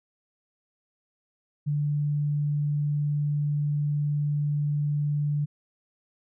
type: tone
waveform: sine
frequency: 146.83 Hz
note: D3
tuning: in tune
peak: -23 dBFS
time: 1.66-5.46 s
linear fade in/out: 20 ms
effects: none